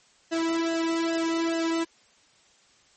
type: tone with flanger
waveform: sawtooth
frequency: 330 Hz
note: E4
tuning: 2 cents sharp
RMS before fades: -26 dBFS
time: 0.31-1.85 s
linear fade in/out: 20 ms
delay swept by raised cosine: 0.86 to 1.83 ms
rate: 2.4 Hz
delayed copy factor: -0.95
effects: white hiss -60 dBFS RMS until 2.96 s + MP3 32 kbps